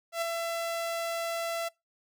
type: tone with ADSR envelope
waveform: sawtooth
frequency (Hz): 671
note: E5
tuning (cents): +31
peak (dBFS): -23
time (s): 0.12-1.69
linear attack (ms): 100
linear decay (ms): 6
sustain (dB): -4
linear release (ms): 14
effects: noise-tail reverb RT60 0.2 s tail -23 dB re dry